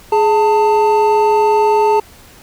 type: tone pair together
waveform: triangle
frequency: 419.4 / 891 Hz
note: G#4 / A5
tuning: +17 / +22 cents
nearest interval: octave + minor second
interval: 1305 cents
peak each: -10 dBFS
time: 0.12-2 s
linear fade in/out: 5 ms
effects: pink hiss -42 dBFS RMS until 2.42 s